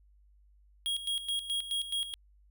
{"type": "tone with tremolo", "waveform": "square", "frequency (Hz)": 3284, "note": "G#7", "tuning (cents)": -20, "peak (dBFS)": -30, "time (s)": [0.86, 2.14], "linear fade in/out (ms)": 0, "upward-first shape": "square", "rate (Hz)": 4.7, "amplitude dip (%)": 70, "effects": ["added 50 Hz sine -59 dBFS peak until 2.5 s"]}